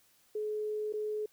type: tone with dropouts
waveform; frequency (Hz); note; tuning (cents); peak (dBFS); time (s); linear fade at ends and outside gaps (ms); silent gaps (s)
sine; 425.6; G#4; +42; -32; 0.35-1.26; 5; 0.926-0.936
effects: white hiss -67 dBFS RMS until 1.32 s